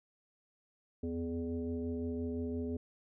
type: tone with frequency modulation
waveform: sine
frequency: 250.6 Hz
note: B3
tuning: 25 cents sharp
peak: -34 dBFS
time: 1.03-2.77 s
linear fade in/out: 5 ms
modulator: 169 Hz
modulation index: 1.1
effects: none